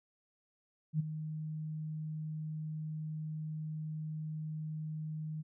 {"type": "tone with ADSR envelope", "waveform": "sine", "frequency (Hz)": 155.3, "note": "D#3", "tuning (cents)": -3, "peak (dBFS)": -26, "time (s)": [0.93, 5.43], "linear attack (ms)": 67, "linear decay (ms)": 14, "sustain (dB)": -11, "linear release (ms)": 26, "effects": []}